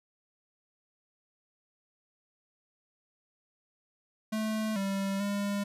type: tone with pitch steps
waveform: square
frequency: 217.5 / 195.8 / 201.9 Hz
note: A3 / G3 / G#3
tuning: -20 / -2 / -49 cents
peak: -30 dBFS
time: 4.32-5.64 s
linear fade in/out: 10 ms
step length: 440 ms
effects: resampled to 32000 Hz